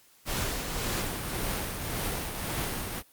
pink noise with tremolo, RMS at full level -30 dBFS, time 0.25-3.03 s, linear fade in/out 50 ms, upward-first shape triangle, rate 1.8 Hz, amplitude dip 45%, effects white hiss -60 dBFS RMS until 3.12 s + Opus 48 kbps

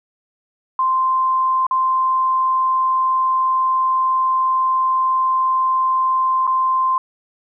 sine tone with dropouts, 1043 Hz, C6, 6 cents flat, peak -14 dBFS, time 0.79-6.98 s, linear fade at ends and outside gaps 2 ms, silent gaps 1.667-1.71 / 6.469-6.475 s, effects none

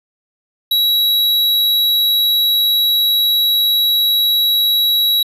square tone, 3883 Hz, B7, 30 cents flat, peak -12 dBFS, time 0.71-5.23 s, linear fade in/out 5 ms, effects resampled to 32000 Hz

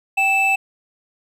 triangle tone pair together, 778.1 / 2637 Hz, G5 / E7, -13 / 0 cents, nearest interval octave + major sixth, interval 2113 cents, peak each -18 / -14 dBFS, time 0.17-0.56 s, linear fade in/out 10 ms, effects none

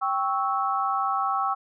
sine chord, C# diminished, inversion second, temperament equal with one note detuned, 784 / 1108.7 / 1310.9 Hz, G5 / C#6 / E6, 0 / 0 / -10 cents, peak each -27 dBFS, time 0.01-1.55 s, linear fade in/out 20 ms, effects none

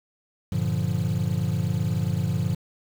triangle chord, G minor seventh, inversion none, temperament equal, 98 / 116.54 / 146.83 / 174.61 Hz, G2 / Bb2 / D3 / F3, 0 / 0 / 0 / 0 cents, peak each -26 dBFS, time 0.52-2.55 s, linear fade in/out 5 ms, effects 7-bit

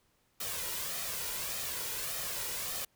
white noise with flanger, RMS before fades -37 dBFS, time 0.4-2.85 s, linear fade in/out 5 ms, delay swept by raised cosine 1.6 to 2.1 ms, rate 1.7 Hz, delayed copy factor +0.5, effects pink hiss -72 dBFS RMS until 2.95 s

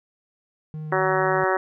triangle tone with vibrato, 154.1 Hz, D#3, 16 cents flat, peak -28 dBFS, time 0.74-1.44 s, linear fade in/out 0 ms, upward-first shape square, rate 4 Hz, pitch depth 9 cents each way
harmonic tone, 187.9 Hz, F#3, 27 cents sharp, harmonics 2 / 3 / 4 / 5 / 6 / 7 / 8 / 9 / 10, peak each -24 / -26 / -27 / -28 / -29 / -29 / -30 / -31 / -31 dBFS, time 0.92-1.57 s, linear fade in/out 2 ms
effects none

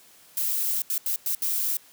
violet noise bursts at uneven times, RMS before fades -26 dBFS, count 5, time 0.37-0.82 / 0.9-0.98 / 1.06-1.16 / 1.26-1.35 / 1.42-1.77 s, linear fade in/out 2 ms, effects white hiss -54 dBFS RMS until 1.92 s + high-pass 80 Hz 12 dB/octave

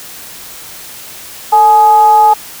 sine tone with frequency modulation, 847 Hz, G#5, 34 cents sharp, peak -3 dBFS, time 1.52-2.34 s, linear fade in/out 10 ms, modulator 397 Hz, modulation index 0.32, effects white hiss -30 dBFS RMS until 2.6 s

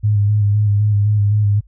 sine tone with vibrato, 103.83 Hz, G#2, in tune, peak -11 dBFS, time 0.03-1.61 s, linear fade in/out 20 ms, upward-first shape square, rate 3.9 Hz, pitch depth 28 cents each way, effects added 50 Hz sine -44 dBFS peak until 1.67 s

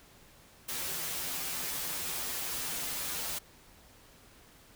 white noise with comb filter, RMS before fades -36 dBFS, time 0.68-3.39 s, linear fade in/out 10 ms, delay 9.5 ms, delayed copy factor -0.9, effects pink hiss -58 dBFS RMS until 4.75 s

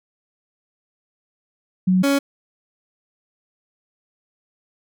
sine / 30% pulse tone pair in turn, 185 / 279 Hz, F#3 / C#4, 0 / +11 cents, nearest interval perfect fifth, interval 711 cents, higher second, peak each -13 dBFS, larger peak neither, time 1.87-2.03 / 2.03-2.19 s, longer neither, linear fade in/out 10 ms, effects none

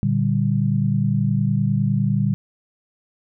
sine chord, G minor, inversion first, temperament equal, 116.54 / 146.83 / 196 Hz, Bb2 / D3 / G3, 0 / 0 / 0 cents, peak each -21 dBFS, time 0.03-2.34 s, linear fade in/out 0 ms, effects none

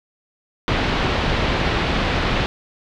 pink low-pass noise, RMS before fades -20 dBFS, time 0.68-2.46 s, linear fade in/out 0 ms, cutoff 3900 Hz, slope 24 dB/octave, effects none

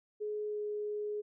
sine tone with pitch glide, 421.7 to 418.5 Hz, G#4 to G#4, +26 to +13 cents, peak -34 dBFS, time 0.2-1.22 s, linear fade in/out 20 ms, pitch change -13 cents, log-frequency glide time 0.46-0.6 s, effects none

